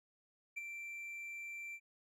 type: tone with ADSR envelope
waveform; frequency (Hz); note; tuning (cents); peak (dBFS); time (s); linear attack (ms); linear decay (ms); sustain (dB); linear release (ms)
triangle; 2349; D7; 0; -36; 0.56-1.8; 17; 21; -6; 59
effects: none